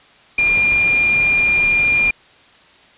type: tone in noise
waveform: sine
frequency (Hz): 2404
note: D7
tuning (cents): +40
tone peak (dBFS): -12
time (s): 0.38-2.11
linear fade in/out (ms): 5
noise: pink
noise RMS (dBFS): -29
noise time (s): 0.38-2.11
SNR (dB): +14
effects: white hiss -48 dBFS RMS until 2.97 s + resampled to 8000 Hz